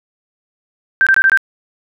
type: tone bursts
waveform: sine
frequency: 1568 Hz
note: G6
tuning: in tune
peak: -7 dBFS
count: 5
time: 1.01-1.374 s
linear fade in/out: 0 ms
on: 56 ms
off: 21 ms
effects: none